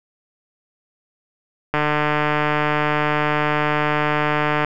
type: click train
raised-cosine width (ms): 0.5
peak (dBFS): -4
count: 437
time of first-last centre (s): 1.74-4.647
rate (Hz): 150
effects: none